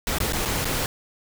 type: noise with dropouts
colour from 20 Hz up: pink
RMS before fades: -25 dBFS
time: 0.07-0.86 s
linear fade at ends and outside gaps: 1 ms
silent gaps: 0.185-0.202 / 0.324-0.332 / 0.452-0.456 / 0.646-0.653 s
effects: none